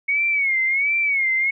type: tone with vibrato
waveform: sine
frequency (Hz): 2208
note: C#7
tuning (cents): -7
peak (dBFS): -17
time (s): 0.08-1.51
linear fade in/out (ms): 10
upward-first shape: sine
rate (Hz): 1.4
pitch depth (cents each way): 110
effects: none